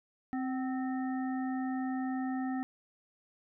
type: harmonic tone with a mistuned harmonic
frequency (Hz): 261.6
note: C4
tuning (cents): 0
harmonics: 1 / 3 / 5 / 7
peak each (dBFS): -32 / -40 / -49 / -47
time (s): 0.33-2.63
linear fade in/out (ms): 0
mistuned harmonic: 3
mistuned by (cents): -47
effects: none